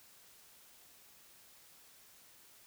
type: silence
effects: white hiss -61 dBFS RMS until 2.66 s